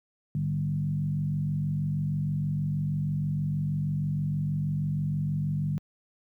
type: tone with frequency modulation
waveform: sine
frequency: 150.1 Hz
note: D3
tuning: 38 cents sharp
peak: -25 dBFS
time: 0.35-5.78 s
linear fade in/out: 0 ms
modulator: 46.3 Hz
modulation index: 0.83
effects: high-pass 80 Hz 12 dB/octave + 11-bit